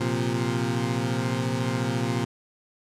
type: chord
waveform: 20% pulse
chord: Bb suspended second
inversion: none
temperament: equal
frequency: 116.54 / 130.81 / 174.61 Hz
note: Bb2 / C3 / F3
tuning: 0 / 0 / 0 cents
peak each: -22 / -23 / -28 dBFS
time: 0-2.25 s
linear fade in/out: 10 ms
effects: low-pass 9000 Hz 12 dB/octave